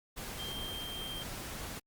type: tone in noise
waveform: sine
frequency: 3174 Hz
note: G7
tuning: 21 cents sharp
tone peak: -40 dBFS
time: 0.38-1.24 s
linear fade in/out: 20 ms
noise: pink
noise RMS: -42 dBFS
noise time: 0.16-1.8 s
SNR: -1 dB
effects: Opus 48 kbps